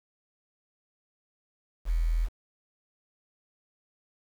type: tone with quantisation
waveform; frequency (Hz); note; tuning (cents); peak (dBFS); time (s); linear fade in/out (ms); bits
sine; 41.2; E1; 0; -23; 1.85-2.29; 50; 8
effects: none